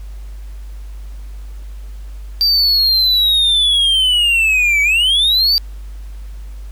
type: linear two-way sweep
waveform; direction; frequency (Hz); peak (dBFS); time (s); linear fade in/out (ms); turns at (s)
triangle; down then up; 4699 to 2260 to 4699; -9; 2.41-5.58; 0; 4.82
effects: added 50 Hz sine -27 dBFS peak until 6.71 s + pink hiss -49 dBFS RMS until 6.71 s